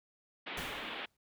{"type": "band-pass noise", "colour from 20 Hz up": "white", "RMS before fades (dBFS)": -42, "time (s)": [0.46, 1.06], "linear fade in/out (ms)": 10, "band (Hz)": [180, 3500], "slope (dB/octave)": 48}
{"type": "noise with exponential decay", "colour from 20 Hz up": "pink", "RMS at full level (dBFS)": -41, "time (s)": [0.57, 1.17], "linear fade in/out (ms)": 5, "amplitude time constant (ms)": 130}
{"effects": []}